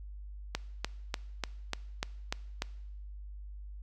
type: click train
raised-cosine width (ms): 0.2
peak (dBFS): -14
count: 8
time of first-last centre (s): 0.55-2.621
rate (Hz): 3.38
effects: noise-tail reverb RT60 0.9 s tail -21 dB re dry + added 50 Hz sine -42 dBFS peak until 3.82 s